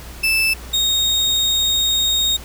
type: tone pair in turn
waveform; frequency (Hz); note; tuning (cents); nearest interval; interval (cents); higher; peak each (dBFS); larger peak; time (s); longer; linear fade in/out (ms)
35% pulse; 2637 / 3721; E7 / A#7; 0 / -4; tritone; 596; second; -13; neither; 0.23-0.54 / 0.73-2.37; second; 10
effects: added 60 Hz sine -34 dBFS peak until 2.44 s + pink hiss -38 dBFS RMS until 2.44 s